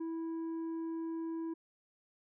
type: tone with tanh clipping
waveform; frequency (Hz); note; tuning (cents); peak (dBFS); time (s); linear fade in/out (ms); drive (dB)
sine; 327.8; E4; -10; -37; 0-1.54; 10; 5
effects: none